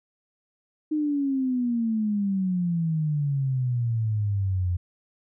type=exponential sweep; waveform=sine; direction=down; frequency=310 to 87.31 Hz; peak=-22 dBFS; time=0.91-4.77 s; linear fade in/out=10 ms; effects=none